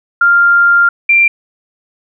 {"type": "tone pair in turn", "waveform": "sine", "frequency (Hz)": [1396, 2369], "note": ["F6", "D7"], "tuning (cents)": [-1, 14], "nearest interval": "major sixth", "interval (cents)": 915, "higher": "second", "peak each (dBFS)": [-5, -5], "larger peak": "neither", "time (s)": [[0.21, 0.89], [1.09, 1.28]], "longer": "first", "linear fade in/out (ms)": 5, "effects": []}